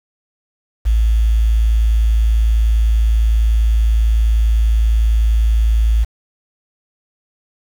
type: tone with quantisation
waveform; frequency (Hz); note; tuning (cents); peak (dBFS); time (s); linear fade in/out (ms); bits
sine; 55.3; A1; +9; -10; 0.85-6.05; 20; 6
effects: none